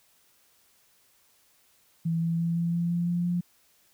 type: tone with pitch steps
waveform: sine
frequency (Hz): 165.2 / 166.64 / 168.09 / 169.55 / 171.03 / 172.51 / 174.02 / 175.53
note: E3 / E3 / E3 / E3 / F3 / F3 / F3 / F3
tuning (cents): +4 / +19 / +34 / +49 / -36 / -21 / -6 / +9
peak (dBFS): -24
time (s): 2.05-3.41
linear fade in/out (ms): 10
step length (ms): 170
effects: white hiss -64 dBFS RMS until 3.93 s

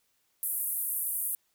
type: band-pass noise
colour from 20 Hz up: pink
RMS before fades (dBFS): -32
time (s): 0.43-1.35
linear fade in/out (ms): 0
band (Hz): 10000 to 15000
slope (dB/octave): 48
effects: white hiss -73 dBFS RMS until 1.54 s

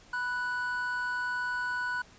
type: tone pair together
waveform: triangle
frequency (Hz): 987.8 / 1481.1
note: B5 / F#6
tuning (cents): 0 / +1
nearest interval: perfect fifth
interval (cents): 701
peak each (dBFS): -34 / -29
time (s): 0.13-2.02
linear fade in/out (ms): 5
effects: pink hiss -56 dBFS RMS until 2.18 s + resampled to 16000 Hz

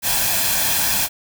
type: noise with comb filter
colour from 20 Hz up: white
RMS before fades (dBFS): -19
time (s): 0.02-1.09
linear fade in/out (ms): 50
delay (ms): 1.2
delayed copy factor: +0.55
effects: none

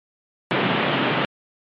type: band-pass noise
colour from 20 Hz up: pink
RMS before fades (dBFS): -21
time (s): 0.51-1.25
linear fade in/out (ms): 0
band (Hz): 130 to 3400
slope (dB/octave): 48
effects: MP3 48 kbps

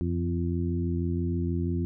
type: harmonic tone with a mistuned harmonic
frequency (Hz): 86.2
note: F2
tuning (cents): -22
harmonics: 1 / 2 / 3 / 4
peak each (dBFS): -28 / -31 / -33 / -34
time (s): 0.01-1.85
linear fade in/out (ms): 0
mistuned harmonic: 1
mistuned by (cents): +38
effects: none

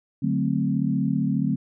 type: chord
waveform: sine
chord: D dominant seventh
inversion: none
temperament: equal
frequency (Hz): 146.83 / 185 / 220 / 261.6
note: D3 / F#3 / A3 / C4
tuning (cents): 0 / 0 / 0 / 0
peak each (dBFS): -26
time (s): 0.22-1.56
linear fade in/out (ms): 10
effects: none

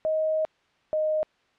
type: tone pair in turn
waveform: sine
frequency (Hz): 628 / 619.7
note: D#5 / D#5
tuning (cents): +16 / -7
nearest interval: unison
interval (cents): 23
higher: first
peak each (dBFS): -22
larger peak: neither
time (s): 0.05-0.45 / 0.93-1.23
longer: first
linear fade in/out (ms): 0
effects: white hiss -65 dBFS RMS until 1.58 s + low-pass 3000 Hz 12 dB/octave

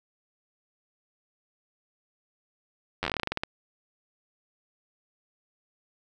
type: slowing click train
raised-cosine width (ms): 0.3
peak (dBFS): -12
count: 15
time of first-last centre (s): 3.03-3.435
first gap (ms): 10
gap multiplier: 1.15
effects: none

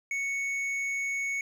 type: tone with hard clipping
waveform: triangle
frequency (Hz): 2217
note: C#7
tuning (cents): 0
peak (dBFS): -30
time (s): 0.11-1.41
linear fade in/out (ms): 2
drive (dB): 9
effects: none

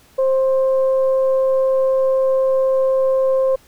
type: tone with frequency modulation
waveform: sine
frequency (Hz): 528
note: C5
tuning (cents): +16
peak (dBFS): -13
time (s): 0.18-3.56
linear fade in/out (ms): 10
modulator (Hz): 526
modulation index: 0.3
effects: pink hiss -51 dBFS RMS until 3.67 s

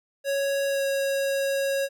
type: tone with pitch glide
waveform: square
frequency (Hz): 554.4 to 549.6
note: C#5 to C#5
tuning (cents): 0 to -15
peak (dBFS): -24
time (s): 0.24-1.89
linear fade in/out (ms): 50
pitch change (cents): -15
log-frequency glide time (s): 0.69-0.83
effects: none

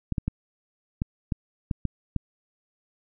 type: clicks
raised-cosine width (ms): 5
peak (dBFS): -13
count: 8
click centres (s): 0.123 / 0.182 / 0.28 / 1.019 / 1.322 / 1.712 / 1.853 / 2.163
effects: none

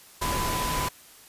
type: tone in noise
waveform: sine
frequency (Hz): 1000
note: B5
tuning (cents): +21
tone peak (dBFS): -29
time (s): 0.21-0.89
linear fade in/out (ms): 10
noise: pink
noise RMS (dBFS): -29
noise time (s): 0.21-0.89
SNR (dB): -3
effects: white hiss -51 dBFS RMS until 1.28 s + resampled to 32000 Hz

